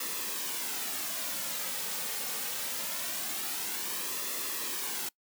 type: noise with flanger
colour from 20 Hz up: white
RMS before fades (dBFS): -35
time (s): 0-5.09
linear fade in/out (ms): 5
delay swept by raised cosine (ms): 1.3 to 3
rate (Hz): 0.23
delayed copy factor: -0.5
effects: noise-tail reverb RT60 0.1 s tail -24 dB re dry + high-pass 200 Hz 12 dB/octave